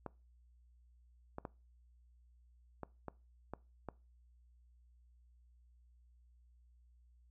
clicks, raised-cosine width 1 ms, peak -28 dBFS, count 7, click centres 0.063 / 1.384 / 1.452 / 2.833 / 3.083 / 3.536 / 3.887 s, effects noise-tail reverb RT60 0.3 s tail -22 dB re dry + added 60 Hz sine -63 dBFS peak until 7.3 s

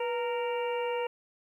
harmonic tone with a mistuned harmonic, 464.2 Hz, A#4, 7 cents flat, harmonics 1 / 2 / 3 / 4 / 5 / 6, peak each -30 / -35 / -46 / -47 / -43 / -42 dBFS, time 0-1.07 s, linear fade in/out 5 ms, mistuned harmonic 1, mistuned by +80 cents, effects 11-bit

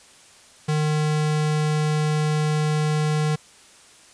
square tone, 152.5 Hz, D#3, 34 cents flat, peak -20 dBFS, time 0.68-3.36 s, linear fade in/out 10 ms, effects white hiss -50 dBFS RMS until 4.13 s + resampled to 22050 Hz

